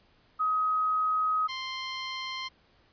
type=tone pair in turn; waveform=sine / 10% pulse; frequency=1263 / 1046.9 Hz; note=D#6 / C6; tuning=+26 / +1 cents; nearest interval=minor third; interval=325 cents; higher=first; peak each=-24 / -24 dBFS; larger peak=neither; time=0.39-1.48 / 1.48-2.49 s; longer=first; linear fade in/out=20 ms; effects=pink hiss -64 dBFS RMS until 2.92 s + resampled to 11025 Hz